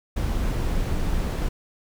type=noise; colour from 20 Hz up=brown; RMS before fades=-24 dBFS; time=0.16-1.49 s; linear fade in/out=10 ms; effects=none